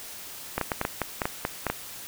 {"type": "clicks", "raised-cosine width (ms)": 0.5, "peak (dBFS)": -10, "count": 11, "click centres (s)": [0.58, 0.613, 0.718, 0.814, 0.851, 1.017, 1.218, 1.255, 1.451, 1.667, 1.7], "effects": ["white hiss -41 dBFS RMS until 2.07 s"]}